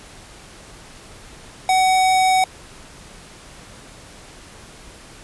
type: tone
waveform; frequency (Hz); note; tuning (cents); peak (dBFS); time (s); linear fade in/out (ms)
square; 751; F#5; +26; -14; 1.69-2.44; 2
effects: pink hiss -42 dBFS RMS until 5.23 s + resampled to 24000 Hz